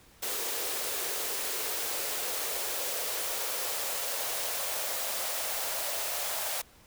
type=noise with high-pass filter sweep; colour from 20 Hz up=white; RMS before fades=-33 dBFS; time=0.22-6.62 s; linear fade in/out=10 ms; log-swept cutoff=410 to 640 Hz; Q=2.8; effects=pink hiss -58 dBFS RMS until 6.86 s